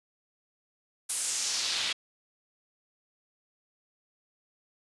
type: noise with band-pass filter sweep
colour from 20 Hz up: pink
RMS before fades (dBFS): -31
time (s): 1.09-1.93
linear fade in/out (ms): 10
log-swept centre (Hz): 10000 to 3200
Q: 1.8
effects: resampled to 24000 Hz